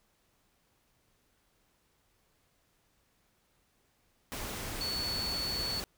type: tone in noise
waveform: sine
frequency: 4435 Hz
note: C#8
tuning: in tune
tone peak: -33 dBFS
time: 4.81-5.8 s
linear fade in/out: 0 ms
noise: pink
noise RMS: -39 dBFS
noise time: 4.32-5.84 s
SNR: +3 dB
effects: pink hiss -72 dBFS RMS until 5.97 s